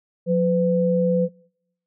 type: tone pair together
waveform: sine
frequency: 179.43 / 504 Hz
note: F3 / B4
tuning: +47 / +35 cents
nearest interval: octave + tritone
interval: 1788 cents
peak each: -19 dBFS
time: 0.26-1.29 s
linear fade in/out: 50 ms
effects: noise-tail reverb RT60 0.8 s tail -26 dB re dry